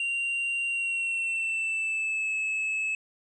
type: tone with pitch glide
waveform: triangle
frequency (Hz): 2766 to 2596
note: F7 to E7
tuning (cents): -17 to -27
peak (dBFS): -25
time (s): 0-2.95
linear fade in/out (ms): 2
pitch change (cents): -110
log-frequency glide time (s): 0.68-2.31
effects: resampled to 24000 Hz